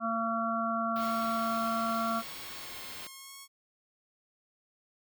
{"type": "harmonic tone", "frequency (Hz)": 227.3, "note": "A#3", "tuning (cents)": -43, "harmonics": [1, 3, 5, 6], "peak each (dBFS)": [-34, -34, -34, -34], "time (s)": [0, 2.23], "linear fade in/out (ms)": 50}
{"type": "band-stop noise", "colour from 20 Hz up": "white", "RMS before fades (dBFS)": -44, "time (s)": [0.96, 3.07], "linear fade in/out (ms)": 0, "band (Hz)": [4900, 16000], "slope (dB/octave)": 48}
{"type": "tone with vibrato", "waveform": "5% pulse", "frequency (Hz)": 1084, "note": "C#6", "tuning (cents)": -39, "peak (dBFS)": -34, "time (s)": [0.98, 3.48], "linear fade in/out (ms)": 50, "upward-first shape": "sine", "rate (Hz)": 0.9, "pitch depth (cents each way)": 27}
{"effects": []}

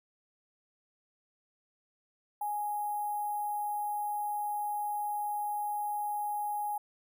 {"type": "tone with sample-and-hold", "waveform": "sine", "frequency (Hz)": 830.6, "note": "G#5", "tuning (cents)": 0, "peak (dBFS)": -31, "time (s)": [2.41, 6.78], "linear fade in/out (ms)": 5, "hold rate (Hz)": 11025, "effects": []}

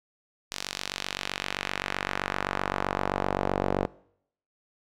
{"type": "tone with band-pass filter sweep", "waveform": "sawtooth", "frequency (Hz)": 47.74, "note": "G1", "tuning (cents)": -45, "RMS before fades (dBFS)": -31, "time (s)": [0.51, 3.86], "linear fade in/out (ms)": 10, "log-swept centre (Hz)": [5200, 550], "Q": 1.1, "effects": ["noise-tail reverb RT60 0.7 s tail -22 dB re dry"]}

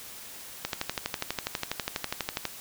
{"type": "click train", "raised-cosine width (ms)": 0.2, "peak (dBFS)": -11, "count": 23, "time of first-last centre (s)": [0.65, 2.453], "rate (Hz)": 12.2, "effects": ["white hiss -44 dBFS RMS until 2.6 s"]}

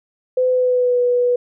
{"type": "tone with pitch glide", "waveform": "sine", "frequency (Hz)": [508, 490.1], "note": ["B4", "B4"], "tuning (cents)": [49, -13], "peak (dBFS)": -13, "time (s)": [0.37, 1.36], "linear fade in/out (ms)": 5, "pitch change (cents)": -62, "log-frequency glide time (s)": [0.49, 1], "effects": []}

